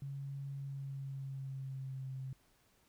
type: tone with pitch glide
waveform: sine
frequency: 138.59 to 132.1 Hz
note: C#3 to C3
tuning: 0 to +17 cents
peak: -40 dBFS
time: 0.02-2.33 s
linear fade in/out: 2 ms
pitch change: -83 cents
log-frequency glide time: 0.55-2.13 s
effects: pink hiss -71 dBFS RMS until 2.88 s